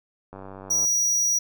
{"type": "click train", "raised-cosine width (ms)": 1, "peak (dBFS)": -26, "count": 51, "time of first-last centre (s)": [0.33, 0.848], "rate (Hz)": 96.5}
{"type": "tone", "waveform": "square", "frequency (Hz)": 5790, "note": "F#8", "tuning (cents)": -38, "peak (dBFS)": -20, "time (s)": [0.7, 1.39], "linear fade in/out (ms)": 10}
{"effects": []}